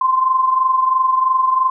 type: tone pair together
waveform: sine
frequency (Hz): 1038 / 1061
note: C6 / C6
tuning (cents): -14 / +24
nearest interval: unison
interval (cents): 38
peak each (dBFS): -13 / -20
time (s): 0.01-1.7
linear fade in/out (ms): 5
effects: none